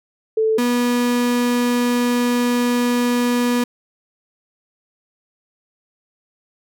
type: tone pair in turn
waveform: sine / 35% pulse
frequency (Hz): 440 / 243.1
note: A4 / B3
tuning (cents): 0 / -27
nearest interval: minor seventh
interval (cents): 1027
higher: first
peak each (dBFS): -14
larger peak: neither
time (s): 0.37-0.58 / 0.58-3.64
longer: second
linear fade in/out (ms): 5
effects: none